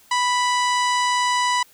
harmonic tone with a mistuned harmonic, 987.8 Hz, B5, in tune, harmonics 1 / 2 / 3 / 4 / 5 / 6 / 7 / 8 / 9, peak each -19 / -25 / -29 / -31 / -33 / -35 / -36 / -37 / -38 dBFS, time 0.11-1.63 s, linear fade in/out 5 ms, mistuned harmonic 7, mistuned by +21 cents, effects white hiss -53 dBFS RMS until 1.73 s

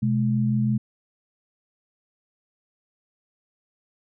sine tone pair together, 126.23 / 212.3 Hz, B2 / G#3, +38 / +38 cents, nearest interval major sixth, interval 900 cents, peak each -22 dBFS, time 0.02-0.78 s, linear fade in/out 10 ms, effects none

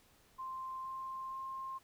sine tone with pitch steps, 1046.5 / 1053.8 / 1061.1 Hz, C6 / C6 / C6, 0 / +12 / +24 cents, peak -40 dBFS, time 0.38-1.79 s, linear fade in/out 20 ms, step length 470 ms, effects pink hiss -67 dBFS RMS until 1.83 s

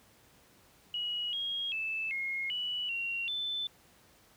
sine tone with pitch steps, 2909 / 3270 / 2630 / 2152 / 2951 / 2750 / 3521 Hz, F#7 / G#7 / E7 / C7 / F#7 / F7 / A7, -30 / -28 / -5 / +48 / -5 / -27 / 0 cents, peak -32 dBFS, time 0.94-3.67 s, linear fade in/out 2 ms, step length 390 ms, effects pink hiss -62 dBFS RMS until 4.36 s + high-pass 60 Hz 12 dB/octave

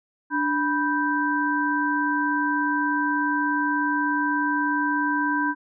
sine tone cluster, 293.9 / 982 / 1562 Hz, D4 / B5 / G6, +1 / -10 / -7 cents, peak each -25 dBFS, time 0.3-5.55 s, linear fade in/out 50 ms, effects none

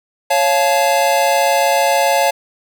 square chord, Db augmented, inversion none, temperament just, 554.4 / 693 / 866.2 Hz, Db5 / F5 / A5, 0 / -14 / -27 cents, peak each -17 dBFS, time 0.3-2.31 s, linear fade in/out 10 ms, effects none

